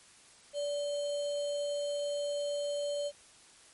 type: tone with sample-and-hold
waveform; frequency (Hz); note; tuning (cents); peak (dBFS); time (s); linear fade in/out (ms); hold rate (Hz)
sine; 578; D5; -28; -31; 0.53-3.12; 50; 3675
effects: white hiss -58 dBFS RMS until 3.73 s + MP3 48 kbps